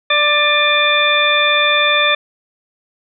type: harmonic tone with a mistuned harmonic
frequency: 590 Hz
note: D5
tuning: 8 cents sharp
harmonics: 1 / 2 / 3 / 4 / 6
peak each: -19 / -18 / -18 / -16 / -16 dBFS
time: 0.1-2.15 s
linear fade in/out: 5 ms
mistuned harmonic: 4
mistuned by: +31 cents
effects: none